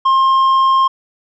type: tone with tanh clipping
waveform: sine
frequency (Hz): 1064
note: C6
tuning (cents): +29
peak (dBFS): -10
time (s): 0.05-0.88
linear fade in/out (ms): 10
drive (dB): 5
effects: none